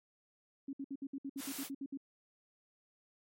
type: tone bursts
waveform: sine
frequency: 274.7 Hz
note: C#4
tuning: 16 cents flat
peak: -38 dBFS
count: 12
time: 0.68-1.974 s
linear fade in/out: 5 ms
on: 51 ms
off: 62 ms
type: high-pass noise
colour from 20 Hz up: white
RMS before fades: -44 dBFS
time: 1.37-1.7 s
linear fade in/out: 50 ms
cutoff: 150 Hz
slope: 12 dB/octave
effects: MP3 64 kbps